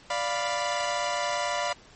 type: chord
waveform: sawtooth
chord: B diminished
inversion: first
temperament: equal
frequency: 587.3 / 698.5 / 987.8 Hz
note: D5 / F5 / B5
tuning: 0 / 0 / 0 cents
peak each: -27 dBFS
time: 0.1-1.73 s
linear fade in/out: 5 ms
effects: pink hiss -53 dBFS RMS until 1.95 s + MP3 32 kbps